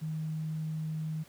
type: tone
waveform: sine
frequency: 156.9 Hz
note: D#3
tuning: 15 cents sharp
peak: -32 dBFS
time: 0.01-1.24 s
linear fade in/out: 20 ms
effects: pink hiss -58 dBFS RMS until 1.28 s + high-pass 60 Hz 12 dB/octave